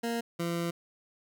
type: tone pair in turn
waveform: 20% pulse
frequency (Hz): 233.1 / 170.15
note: A#3 / F3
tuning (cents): 0 / -45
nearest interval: perfect fourth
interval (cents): 545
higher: first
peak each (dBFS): -25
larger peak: neither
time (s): 0.03-0.21 / 0.39-0.71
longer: second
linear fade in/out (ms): 10
effects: none